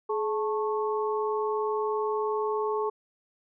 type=tone cluster; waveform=sine; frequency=425.1 / 880 / 1097 Hz; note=G#4 / A5 / C#6; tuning=+40 / 0 / -18 cents; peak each=-27 / -33 / -33 dBFS; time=0.09-2.9 s; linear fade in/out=10 ms; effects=none